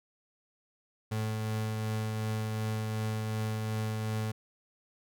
35% pulse tone with tremolo, 109 Hz, A2, 16 cents flat, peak -28 dBFS, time 1.11-4.32 s, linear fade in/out 10 ms, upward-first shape triangle, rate 2.7 Hz, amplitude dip 25%, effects none

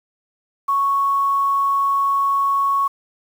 sine tone, 1108 Hz, C#6, 1 cent flat, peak -15 dBFS, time 0.68-2.88 s, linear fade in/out 10 ms, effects 7-bit

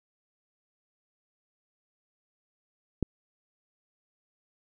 click, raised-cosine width 3 ms, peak -13 dBFS, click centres 3.027 s, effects none

